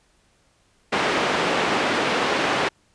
pink band-pass noise, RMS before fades -22 dBFS, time 0.92-2.69 s, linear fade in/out 10 ms, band 300 to 3000 Hz, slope 12 dB/octave, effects pink hiss -62 dBFS RMS until 2.94 s + resampled to 22050 Hz

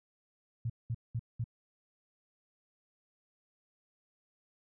sine tone bursts, 116.54 Hz, A#2, in tune, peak -31 dBFS, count 4, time 0.65-1.442 s, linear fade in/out 5 ms, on 48 ms, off 200 ms, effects none

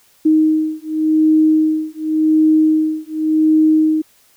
sine beating tone pair, 312 / 312.89 Hz, D#4 / D#4, +5 / +10 cents, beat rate 0.89 Hz, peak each -14 dBFS, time 0.25-4.02 s, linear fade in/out 10 ms, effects white hiss -53 dBFS RMS until 4.36 s

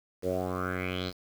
10% pulse tone with low-pass filter sweep, 91.6 Hz, F#2, 17 cents flat, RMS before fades -32 dBFS, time 0.22-1.13 s, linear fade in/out 50 ms, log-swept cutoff 460 to 4700 Hz, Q 5.2, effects 8-bit

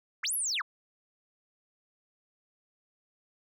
sine linear two-way sweep, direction up then down, 894 to 11840 to 894 Hz, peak -27 dBFS, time 0.23-0.62 s, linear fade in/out 10 ms, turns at 0.34 s, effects tanh soft clip ceiling -26 dBFS

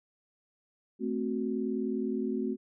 sine chord, F# diminished, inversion first, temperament equal with one note detuned, 220 / 259.7 / 370 Hz, A3 / C4 / F#4, 0 / -13 / 0 cents, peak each -33 / -33 / -34 dBFS, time 0.99-2.57 s, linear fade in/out 50 ms, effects none

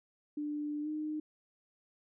sine tone with pitch glide, 296.5 to 305.9 Hz, D4 to D#4, +17 to -29 cents, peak -34 dBFS, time 0.37-1.2 s, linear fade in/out 5 ms, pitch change +54 cents, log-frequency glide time 0.82-0.88 s, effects none

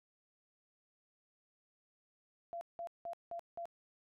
sine tone bursts, 683 Hz, F5, 39 cents flat, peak -40 dBFS, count 5, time 2.53-3.655 s, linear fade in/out 0 ms, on 81 ms, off 180 ms, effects none

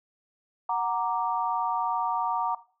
sine chord, Gb augmented, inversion none, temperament equal, 740 / 932.3 / 1174.7 Hz, Gb5 / Bb5 / D6, 0 / 0 / 0 cents, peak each -30 / -27 / -31 dBFS, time 0.69-2.55 s, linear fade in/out 5 ms, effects noise-tail reverb RT60 0.4 s tail -17 dB re dry

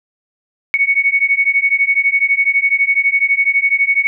sine beating tone pair, 2217 / 2229 Hz, C#7 / C#7, 0 / +9 cents, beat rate 12 Hz, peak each -14 dBFS, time 0.74-4.07 s, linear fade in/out 0 ms, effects none

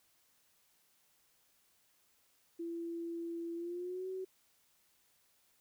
sine tone with pitch glide, 336.8 to 375.9 Hz, E4 to F#4, +37 to +27 cents, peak -38 dBFS, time 2.59-4.25 s, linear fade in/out 10 ms, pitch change +190 cents, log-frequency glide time 3.55-4.08 s, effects white hiss -72 dBFS RMS until 5.6 s

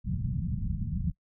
white low-pass noise, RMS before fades -31 dBFS, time 0.04-1.12 s, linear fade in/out 20 ms, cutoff 190 Hz, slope 48 dB/octave, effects noise-tail reverb RT60 0.1 s tail -22 dB re dry

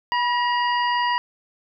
harmonic tone with a mistuned harmonic, 951 Hz, A#5, 34 cents sharp, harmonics 1 / 2 / 3 / 5, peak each -20 / -26 / -30 / -34 dBFS, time 0.12-1.18 s, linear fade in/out 0 ms, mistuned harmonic 1, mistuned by +45 cents, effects none

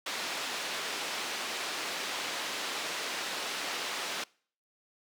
white band-pass noise, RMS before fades -36 dBFS, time 0.06-4.24 s, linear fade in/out 5 ms, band 300 to 4200 Hz, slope 12 dB/octave, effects noise-tail reverb RT60 0.5 s tail -25 dB re dry

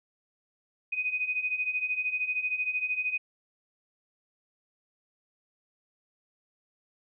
sine beating tone pair, 2489 / 2502 Hz, D#7 / D#7, 0 / +9 cents, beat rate 13 Hz, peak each -33 / -29 dBFS, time 0.92-3.18 s, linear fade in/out 10 ms, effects none

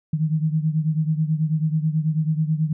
sine beating tone pair, 154.3 / 163.5 Hz, D#3 / E3, -14 / -14 cents, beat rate 9.2 Hz, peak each -20 / -24 dBFS, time 0.13-2.73 s, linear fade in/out 5 ms, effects none

